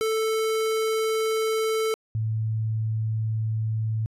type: tone pair in turn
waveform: square / sine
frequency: 440.8 / 110.2 Hz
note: A4 / A2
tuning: +3 / +3 cents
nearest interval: 2 octaves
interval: 2400 cents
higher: first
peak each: -23 dBFS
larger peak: neither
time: 0.01-1.94 / 2.15-4.06 s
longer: first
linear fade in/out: 0 ms
effects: resampled to 32000 Hz